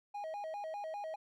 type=tone with vibrato; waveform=triangle; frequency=722 Hz; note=F#5; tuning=43 cents flat; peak=-37 dBFS; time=0.14-1.16 s; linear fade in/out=10 ms; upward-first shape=square; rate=5 Hz; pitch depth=220 cents each way; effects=none